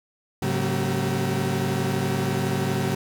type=tone cluster; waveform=35% pulse; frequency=104.6 / 136.8 / 186 / 230 / 384.2 Hz; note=G#2 / C#3 / F#3 / A#3 / G4; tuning=+13 / -23 / +9 / -23 / -35 cents; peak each=-29 / -25 / -27 / -30 / -28 dBFS; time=0.42-2.95 s; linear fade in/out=5 ms; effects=none